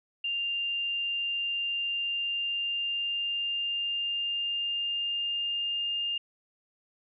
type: tone with pitch glide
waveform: sine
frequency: 2794 to 2813 Hz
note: F7 to F7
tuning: 0 to +12 cents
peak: -28 dBFS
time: 0.24-6.18 s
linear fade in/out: 5 ms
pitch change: +12 cents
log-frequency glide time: 1.91-6 s
effects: none